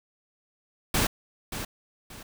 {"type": "noise with echo", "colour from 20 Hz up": "pink", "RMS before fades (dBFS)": -24, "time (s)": [0.94, 1.07], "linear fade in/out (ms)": 5, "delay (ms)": 580, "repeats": 2, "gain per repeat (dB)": -10, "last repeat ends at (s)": 2.23, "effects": []}